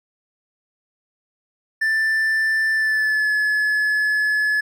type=tone with pitch glide; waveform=triangle; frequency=1770 to 1710.7 Hz; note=A6 to A6; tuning=+10 to -49 cents; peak=-15 dBFS; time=1.81-4.61 s; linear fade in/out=10 ms; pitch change=-59 cents; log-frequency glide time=2.73-3.31 s; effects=none